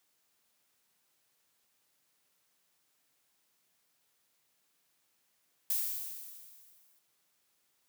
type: noise with exponential decay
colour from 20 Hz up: violet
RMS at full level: -30 dBFS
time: 5.7-6.99 s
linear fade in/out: 2 ms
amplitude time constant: 280 ms
effects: white hiss -75 dBFS RMS until 7.88 s + high-pass 100 Hz 12 dB/octave